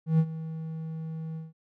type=tone with ADSR envelope; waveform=triangle; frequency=160.4 Hz; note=E3; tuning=47 cents flat; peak=-15 dBFS; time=0.06-1.53 s; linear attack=130 ms; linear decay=60 ms; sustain=-16 dB; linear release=170 ms; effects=none